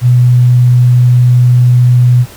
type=tone; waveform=sine; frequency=123.47 Hz; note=B2; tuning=in tune; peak=-3 dBFS; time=0.01-2.26 s; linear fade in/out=50 ms; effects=pink hiss -34 dBFS RMS until 2.36 s